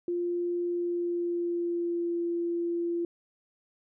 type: tone with pitch glide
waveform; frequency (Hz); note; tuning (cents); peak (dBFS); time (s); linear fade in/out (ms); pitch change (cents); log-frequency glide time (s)
sine; 349.2 to 342.4; F4 to F4; 0 to -34; -27; 0.08-3.05; 2; -34; 0.64-2.21
effects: none